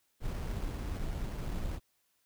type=noise with sample-and-hold; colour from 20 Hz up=brown; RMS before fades=-36 dBFS; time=0.2-1.8 s; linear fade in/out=50 ms; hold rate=3675 Hz; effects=white hiss -75 dBFS RMS until 2.25 s